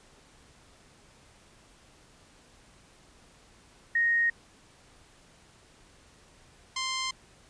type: tone pair in turn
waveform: sine / 10% pulse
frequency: 1864.7 / 1046.5 Hz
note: A#6 / C6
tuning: 0 / 0 cents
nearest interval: minor seventh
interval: 1000 cents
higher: first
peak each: -22 / -21 dBFS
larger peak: second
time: 3.95-4.3 / 6.76-7.11 s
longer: neither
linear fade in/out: 5 ms
effects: pink hiss -58 dBFS RMS until 7.49 s + resampled to 22050 Hz